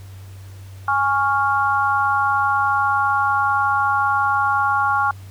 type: chord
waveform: sine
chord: Db major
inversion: second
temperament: equal with one note detuned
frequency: 826.8 / 1108.7 / 1396.9 Hz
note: Ab5 / Db6 / F6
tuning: -8 / 0 / 0 cents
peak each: -20 dBFS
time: 0.88-5.11 s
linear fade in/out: 2 ms
effects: added 96 Hz sine -35 dBFS peak until 5.3 s + pink hiss -49 dBFS RMS until 5.3 s